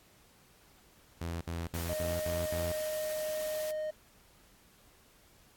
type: tone bursts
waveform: sawtooth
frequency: 84.3 Hz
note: E2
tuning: 39 cents sharp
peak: -31 dBFS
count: 6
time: 1.21-2.72 s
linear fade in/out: 5 ms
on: 200 ms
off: 62 ms
type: noise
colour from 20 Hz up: white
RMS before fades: -44 dBFS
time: 1.74-3.71 s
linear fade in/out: 2 ms
type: tone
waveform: triangle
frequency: 617 Hz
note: D#5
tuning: 15 cents flat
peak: -31 dBFS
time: 1.89-3.91 s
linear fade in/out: 10 ms
effects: pink hiss -62 dBFS RMS until 5.56 s + AAC 64 kbps